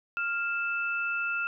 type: tone pair together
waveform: sine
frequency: 1396.9 / 2637 Hz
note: F6 / E7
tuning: 0 / 0 cents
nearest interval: major seventh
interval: 1100 cents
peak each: -29 / -32 dBFS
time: 0.17-1.47 s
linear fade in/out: 0 ms
effects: none